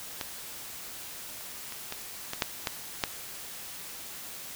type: clicks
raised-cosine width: 0.2 ms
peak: -15 / -27 / -23 / -17 / -15 / -7 / -10 / -8 dBFS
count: 8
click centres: 0.212 / 1.409 / 1.723 / 1.924 / 2.334 / 2.422 / 2.672 / 3.038 s
effects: white hiss -42 dBFS RMS until 4.55 s